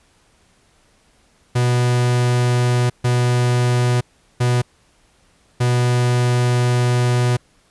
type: tone bursts at uneven times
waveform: 45% pulse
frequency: 122.9 Hz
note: B2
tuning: 8 cents flat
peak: -14 dBFS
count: 4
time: 1.55-2.9 / 3.04-4.01 / 4.4-4.62 / 5.6-7.37 s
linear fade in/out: 10 ms
effects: pink hiss -57 dBFS RMS until 7.7 s + resampled to 24000 Hz